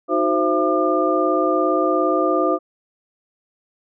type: tone cluster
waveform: sine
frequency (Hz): 312.5 / 369.8 / 523 / 671 / 1202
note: D#4 / F#4 / C5 / E5 / D6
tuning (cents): +8 / -1 / -1 / +31 / +40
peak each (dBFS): -22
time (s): 0.08-2.59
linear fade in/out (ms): 50
effects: none